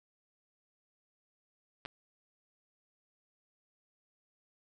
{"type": "clicks", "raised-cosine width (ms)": 0.3, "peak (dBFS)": -25, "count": 2, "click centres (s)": [1.852, 1.859], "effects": []}